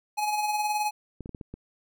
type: tone with tremolo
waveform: square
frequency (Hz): 842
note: G#5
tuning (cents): +24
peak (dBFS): -24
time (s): 0.17-0.91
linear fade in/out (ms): 20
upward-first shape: sine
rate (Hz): 19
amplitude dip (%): 45
type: clicks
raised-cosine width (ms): 3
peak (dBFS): -25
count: 6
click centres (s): 1.207 / 1.259 / 1.293 / 1.348 / 1.412 / 1.54
effects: none